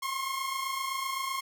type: tone pair together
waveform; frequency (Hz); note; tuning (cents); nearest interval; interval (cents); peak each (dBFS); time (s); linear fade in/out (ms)
sawtooth; 1054.2 / 1082; C6 / C#6; +13 / -42; unison; 45; -32 / -29; 0.02-1.41; 10
effects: none